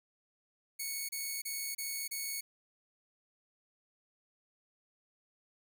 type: tone bursts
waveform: 5% pulse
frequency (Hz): 2217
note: C#7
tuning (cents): 0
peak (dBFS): -26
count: 5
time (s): 0.79-2.41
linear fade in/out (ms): 10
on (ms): 300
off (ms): 30
effects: none